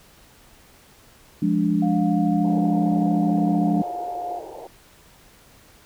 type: chord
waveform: sine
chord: D diminished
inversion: first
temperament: equal with one note detuned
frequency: 174.61 / 207.7 / 292 Hz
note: F3 / Ab3 / D4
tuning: 0 / 0 / -10 cents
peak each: -22 dBFS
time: 1.42-3.82 s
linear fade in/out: 5 ms
type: tone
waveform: sine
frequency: 710 Hz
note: F5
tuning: 28 cents sharp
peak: -27 dBFS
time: 1.82-4.39 s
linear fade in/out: 5 ms
type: band-pass noise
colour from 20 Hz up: pink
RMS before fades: -37 dBFS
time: 2.44-4.67 s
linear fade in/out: 5 ms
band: 320 to 910 Hz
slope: 96 dB/octave
effects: pink hiss -52 dBFS RMS until 5.85 s